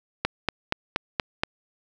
click train, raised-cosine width 0.3 ms, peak -6 dBFS, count 6, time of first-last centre 0.25-1.435 s, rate 4.22 Hz, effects none

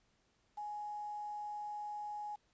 sine tone with quantisation, 835 Hz, G#5, 9 cents sharp, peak -40 dBFS, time 0.57-2.36 s, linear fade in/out 10 ms, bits 10, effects pink hiss -75 dBFS RMS until 2.53 s + resampled to 16000 Hz

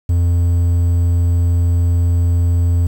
triangle tone, 86.6 Hz, F2, 14 cents flat, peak -9 dBFS, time 0.09-2.87 s, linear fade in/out 5 ms, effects 7-bit

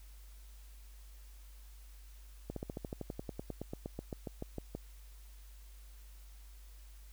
slowing click train, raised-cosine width 2 ms, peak -26 dBFS, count 22, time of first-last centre 2.5-4.75 s, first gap 63 ms, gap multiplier 1.05, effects added 50 Hz sine -51 dBFS peak until 7.12 s + white hiss -64 dBFS RMS until 7.12 s

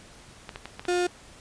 clicks, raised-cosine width 0.3 ms, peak -20 dBFS, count 5, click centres 0.492 / 0.559 / 0.656 / 0.795 / 0.853 s
35% pulse tone, 355.8 Hz, F4, 32 cents sharp, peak -21 dBFS, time 0.88-1.07 s, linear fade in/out 5 ms
effects pink hiss -50 dBFS RMS until 1.4 s + resampled to 22050 Hz

